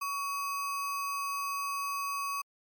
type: tone with sample-and-hold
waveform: sine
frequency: 1126 Hz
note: C#6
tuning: 27 cents sharp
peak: -31 dBFS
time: 0.01-2.42 s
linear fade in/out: 10 ms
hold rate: 3675 Hz
effects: MP3 96 kbps